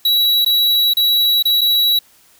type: tone with dropouts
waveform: square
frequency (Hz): 3904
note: B7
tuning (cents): -21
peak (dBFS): -12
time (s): 0.05-1.99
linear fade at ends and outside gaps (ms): 5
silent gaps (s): 0.448-0.461 / 0.936-0.969 / 1.426-1.453 / 1.61-1.614
effects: white hiss -51 dBFS RMS until 2.39 s